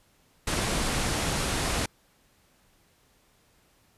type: low-pass noise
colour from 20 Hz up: pink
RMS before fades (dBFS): -28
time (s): 0.47-1.86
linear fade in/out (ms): 5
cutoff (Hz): 11000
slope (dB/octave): 48
effects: pink hiss -64 dBFS RMS until 3.97 s + resampled to 32000 Hz